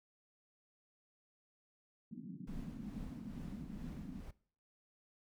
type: band-pass noise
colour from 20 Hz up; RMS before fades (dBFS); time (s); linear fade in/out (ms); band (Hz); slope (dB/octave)
pink; -48; 2.11-4.21; 5; 150 to 270; 48
type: noise with tremolo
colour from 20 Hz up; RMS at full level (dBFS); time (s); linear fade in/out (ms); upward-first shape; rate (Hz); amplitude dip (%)
brown; -48; 2.47-4.31; 5; triangle; 2.3; 55
effects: noise-tail reverb RT60 0.5 s tail -20 dB re dry